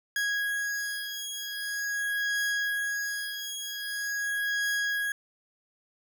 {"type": "beating tone pair", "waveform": "40% pulse", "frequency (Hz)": [1653, 1653.44], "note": ["G#6", "G#6"], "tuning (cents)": [-9, -8], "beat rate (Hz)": 0.44, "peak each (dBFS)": -31, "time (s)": [0.16, 5.12], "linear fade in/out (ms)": 2, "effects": ["11-bit"]}